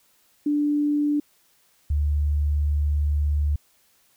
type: tone pair in turn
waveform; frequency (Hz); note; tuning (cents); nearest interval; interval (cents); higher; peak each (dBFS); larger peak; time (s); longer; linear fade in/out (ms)
sine; 293.7 / 73.56; D4 / D2; 0 / +3; 2 octaves; 2397; first; -19; neither; 0.46-1.2 / 1.9-3.56; second; 5
effects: white hiss -62 dBFS RMS until 4.16 s